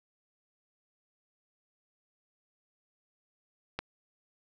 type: click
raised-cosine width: 0.3 ms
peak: -17 dBFS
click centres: 3.79 s
effects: none